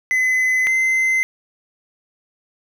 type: tone pair in turn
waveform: triangle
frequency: 2028 / 2063 Hz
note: B6 / C7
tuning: +45 / -25 cents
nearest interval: unison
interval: 30 cents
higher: second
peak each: -13 dBFS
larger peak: neither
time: 0.11-0.67 / 0.67-1.23 s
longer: neither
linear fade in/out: 0 ms
effects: none